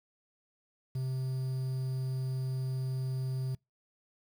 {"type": "tone with quantisation", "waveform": "triangle", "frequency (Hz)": 130.4, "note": "C3", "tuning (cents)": -5, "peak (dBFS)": -29, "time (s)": [0.95, 3.55], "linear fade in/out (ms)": 5, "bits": 9, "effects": ["noise-tail reverb RT60 0.2 s tail -26 dB re dry"]}